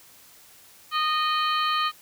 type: harmonic tone with a mistuned harmonic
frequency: 617 Hz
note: D#5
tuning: 15 cents flat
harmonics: 2 / 3 / 4 / 5 / 6 / 7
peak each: -23 / -33 / -34 / -30 / -37 / -34 dBFS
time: 0.91-1.92 s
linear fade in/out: 50 ms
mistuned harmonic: 6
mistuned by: +98 cents
effects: white hiss -52 dBFS RMS until 2.01 s